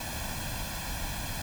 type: noise with comb filter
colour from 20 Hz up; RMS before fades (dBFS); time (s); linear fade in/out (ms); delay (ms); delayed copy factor
pink; -35; 0-1.42; 5; 1.2; +0.7
effects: none